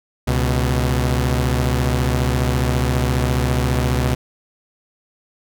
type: tone pair together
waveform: sawtooth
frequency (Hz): 69.52 / 124.4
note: C#2 / B2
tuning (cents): +6 / +13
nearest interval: minor seventh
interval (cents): 1007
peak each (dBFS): -15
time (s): 0.27-4.15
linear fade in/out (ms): 10
effects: none